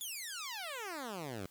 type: exponential sweep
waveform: 10% pulse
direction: down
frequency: 3520 to 87.31 Hz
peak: -32 dBFS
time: 0.01-1.46 s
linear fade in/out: 0 ms
effects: white hiss -64 dBFS RMS until 1.5 s